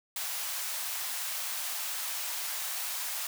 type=high-pass noise; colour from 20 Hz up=white; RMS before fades=-35 dBFS; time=0.16-3.27 s; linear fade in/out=2 ms; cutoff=670 Hz; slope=24 dB/octave; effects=none